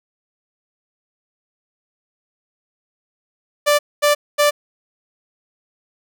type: tone bursts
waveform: sawtooth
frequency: 587.3 Hz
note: D5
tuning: in tune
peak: -8 dBFS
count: 3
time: 3.66-4.51 s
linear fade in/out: 20 ms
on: 130 ms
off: 230 ms
effects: none